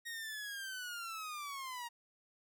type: linear sweep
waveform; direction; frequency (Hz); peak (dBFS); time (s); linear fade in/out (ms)
sawtooth; down; 1880 to 932.3; -38; 0.05-1.89; 20
effects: none